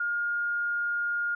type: tone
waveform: sine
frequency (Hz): 1419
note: F6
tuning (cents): +27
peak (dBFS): -26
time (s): 0-1.35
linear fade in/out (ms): 5
effects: none